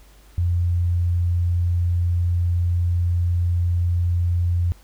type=tone; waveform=sine; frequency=87.2 Hz; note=F2; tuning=2 cents flat; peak=-17 dBFS; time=0.38-4.72 s; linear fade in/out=0 ms; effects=added 50 Hz sine -47 dBFS peak until 4.83 s + pink hiss -54 dBFS RMS until 4.83 s